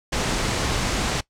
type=low-pass noise; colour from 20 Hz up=pink; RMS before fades=-24 dBFS; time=0.12-1.21 s; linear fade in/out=10 ms; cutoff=8200 Hz; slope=24 dB/octave; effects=noise-tail reverb RT60 0.1 s tail -20 dB re dry